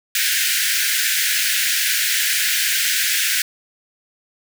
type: high-pass noise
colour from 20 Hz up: pink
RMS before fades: -19 dBFS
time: 0.15-3.42 s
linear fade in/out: 2 ms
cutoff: 1500 Hz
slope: 96 dB/octave
effects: none